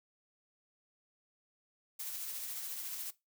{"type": "noise with tremolo", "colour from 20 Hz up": "blue", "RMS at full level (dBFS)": -40, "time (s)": [1.99, 3.11], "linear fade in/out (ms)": 10, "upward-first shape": "triangle", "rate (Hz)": 14, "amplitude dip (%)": 35, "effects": ["noise-tail reverb RT60 0.2 s tail -18 dB re dry"]}